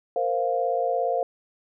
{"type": "chord", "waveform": "sine", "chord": "Bb suspended second", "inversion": "none", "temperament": "equal", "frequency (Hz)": [466.2, 523.3, 698.5], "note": ["Bb4", "C5", "F5"], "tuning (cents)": [0, 0, 0], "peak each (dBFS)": [-28, -26, -25], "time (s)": [0.16, 1.23], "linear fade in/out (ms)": 2, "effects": []}